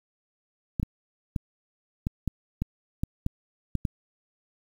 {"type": "clicks", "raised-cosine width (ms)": 5, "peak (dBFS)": -14, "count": 10, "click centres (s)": [0.798, 0.83, 1.362, 2.069, 2.277, 2.62, 3.035, 3.264, 3.753, 3.852], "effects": ["8-bit"]}